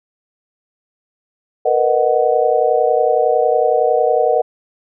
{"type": "chord", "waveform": "sine", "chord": "B major seventh", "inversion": "third", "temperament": "just", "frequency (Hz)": [463, 493.9, 617.4, 740.8], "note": ["A#4", "B4", "D#5", "F#5"], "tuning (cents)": [-12, 0, -14, 2], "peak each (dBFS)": -17, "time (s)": [1.65, 4.42], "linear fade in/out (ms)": 10, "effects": []}